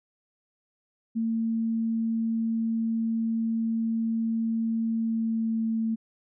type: tone with pitch glide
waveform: sine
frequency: 226.2 to 224.1 Hz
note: A3 to A3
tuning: +48 to +32 cents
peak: -24 dBFS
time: 1.15-5.96 s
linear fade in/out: 20 ms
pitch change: -16 cents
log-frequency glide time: 4.93-5.76 s
effects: none